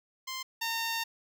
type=tone pair in turn; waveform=10% pulse; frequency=1046.5 / 913.7 Hz; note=C6 / A#5; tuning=0 / -35 cents; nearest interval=major second; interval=235 cents; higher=first; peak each=-27 / -22 dBFS; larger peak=second; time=0.27-0.43 / 0.61-1.04 s; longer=second; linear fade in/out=10 ms; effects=none